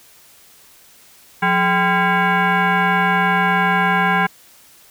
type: tone with frequency modulation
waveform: sine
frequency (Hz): 422.6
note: G#4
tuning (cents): +30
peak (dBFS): -13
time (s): 1.42-4.27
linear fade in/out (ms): 10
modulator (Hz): 602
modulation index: 2.8
effects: white hiss -48 dBFS RMS until 4.9 s